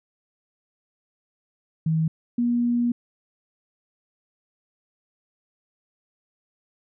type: tone pair in turn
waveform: sine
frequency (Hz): 159.9 / 239.6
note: D#3 / A#3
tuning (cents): +48 / +48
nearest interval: perfect fifth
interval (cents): 700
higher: second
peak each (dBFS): -19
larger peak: neither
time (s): 1.86-2.08 / 2.38-2.92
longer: second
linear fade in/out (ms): 5
effects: none